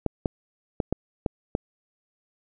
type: clicks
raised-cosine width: 2 ms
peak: -10 dBFS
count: 6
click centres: 0.063 / 0.258 / 0.802 / 0.926 / 1.262 / 1.551 s
effects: none